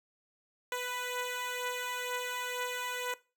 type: beating tone pair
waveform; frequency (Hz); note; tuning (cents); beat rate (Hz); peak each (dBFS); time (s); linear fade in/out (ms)
10% pulse; 493.9 / 496; B4 / B4; 0 / +7; 2.1; -32 / -27; 0.72-3.14; 2
effects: noise-tail reverb RT60 0.3 s tail -19 dB re dry